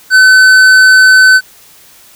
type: tone with tanh clipping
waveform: sine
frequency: 1518 Hz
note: F#6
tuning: 44 cents sharp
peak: -3 dBFS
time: 0.1-1.41 s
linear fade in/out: 50 ms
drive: 12 dB
effects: white hiss -40 dBFS RMS until 2.15 s